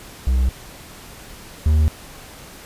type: tone pair in turn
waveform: triangle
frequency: 63.6 / 76.82 Hz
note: C2 / D#2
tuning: -48 / -22 cents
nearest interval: minor third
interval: 326 cents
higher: second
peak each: -12 / -10 dBFS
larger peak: second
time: 0.27-0.49 / 1.66-1.88 s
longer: neither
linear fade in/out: 0 ms
effects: pink hiss -40 dBFS RMS until 2.65 s + resampled to 32000 Hz